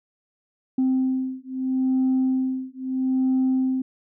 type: beating tone pair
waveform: sine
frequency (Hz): 260 / 260.77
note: C4 / C4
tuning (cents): -11 / -6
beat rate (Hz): 0.77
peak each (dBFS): -22 / -22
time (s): 0.78-3.82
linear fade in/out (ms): 5
effects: tanh soft clip ceiling -15 dBFS